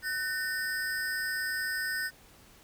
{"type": "ring-modulated tone", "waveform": "square", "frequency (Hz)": 1661.2, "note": "G#6", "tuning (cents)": 0, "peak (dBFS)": -28, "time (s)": [0.02, 2.11], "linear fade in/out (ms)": 50, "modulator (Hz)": 153, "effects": ["pink hiss -57 dBFS RMS until 2.63 s"]}